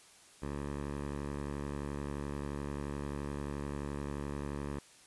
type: tone with low-pass filter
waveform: 10% pulse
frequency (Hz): 71.5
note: D2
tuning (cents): -46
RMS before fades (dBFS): -39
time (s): 0.42-4.79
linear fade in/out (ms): 5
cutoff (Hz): 1800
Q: 0.77
effects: white hiss -59 dBFS RMS until 5.06 s + resampled to 24000 Hz